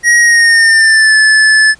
square tone with pitch glide, 1894 to 1736.8 Hz, A#6 to A6, +27 to -23 cents, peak -5 dBFS, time 0.03-1.75 s, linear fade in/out 50 ms, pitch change -150 cents, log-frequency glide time 0.19-1.16 s, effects pink hiss -44 dBFS RMS until 1.79 s + resampled to 22050 Hz

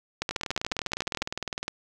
two click trains, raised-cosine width 0.2 ms, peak -13 / -10 dBFS, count 28 / 15, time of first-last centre 0.31-1.681 / 0.22-1.22 s, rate 19.7 / 14 Hz, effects none

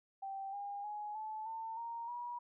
sine tone with pitch steps, 780 / 808 / 836.9 / 867 / 898.1 / 930.3 / 963.6 Hz, G5 / G#5 / G#5 / A5 / A5 / A#5 / B5, -9 / -48 / +13 / -26 / +35 / -4 / -43 cents, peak -40 dBFS, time 0.22-2.39 s, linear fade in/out 10 ms, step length 310 ms, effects none

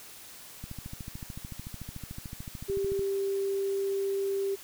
click train, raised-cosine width 5 ms, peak -27 dBFS, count 33, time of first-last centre 0.64-2.993 s, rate 13.6 Hz
sine tone, 392.8 Hz, G4, 4 cents sharp, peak -27 dBFS, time 2.68-4.56 s, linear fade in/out 20 ms
effects white hiss -48 dBFS RMS until 4.63 s

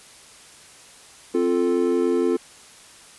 triangle chord, F major, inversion second, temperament equal with one note detuned, 262.7 / 349.2 / 440 Hz, C4 / F4 / A4, +7 / 0 / 0 cents, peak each -22 / -19 / -21 dBFS, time 1.34-2.37 s, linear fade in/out 10 ms, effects white hiss -47 dBFS RMS until 3.18 s + resampled to 24000 Hz

